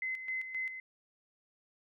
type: tone with tremolo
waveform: sine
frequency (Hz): 2050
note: C7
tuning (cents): -36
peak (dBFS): -33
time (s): 0.02-0.8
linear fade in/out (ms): 2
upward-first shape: square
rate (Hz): 3.8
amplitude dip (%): 60
effects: none